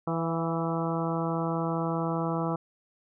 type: harmonic tone with a mistuned harmonic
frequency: 164.81 Hz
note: E3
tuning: in tune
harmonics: 1 / 2 / 3 / 4 / 5 / 6 / 7 / 8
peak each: -30 / -33 / -35 / -36 / -37 / -38 / -38 / -39 dBFS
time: 0.07-2.56 s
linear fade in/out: 5 ms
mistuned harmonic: 4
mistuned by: +26 cents
effects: none